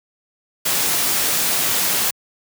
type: noise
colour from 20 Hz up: white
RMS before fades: -19 dBFS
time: 0.65-2.11 s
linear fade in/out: 10 ms
effects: high-pass 100 Hz 12 dB/octave